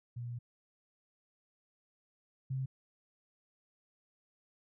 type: tone pair in turn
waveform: sine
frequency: 120 / 132.14 Hz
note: B2 / C3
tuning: -49 / +17 cents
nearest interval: major second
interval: 166 cents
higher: second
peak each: -38 / -33 dBFS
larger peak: second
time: 0.16-0.39 / 2.5-2.66 s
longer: first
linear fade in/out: 10 ms
effects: none